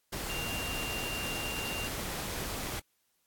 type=tone in noise; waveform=sine; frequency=2781 Hz; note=F7; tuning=8 cents flat; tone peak=-37 dBFS; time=0.29-1.88 s; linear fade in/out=10 ms; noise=pink; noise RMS=-37 dBFS; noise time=0.12-2.8 s; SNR=-3 dB; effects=white hiss -75 dBFS RMS until 3.26 s + AAC 64 kbps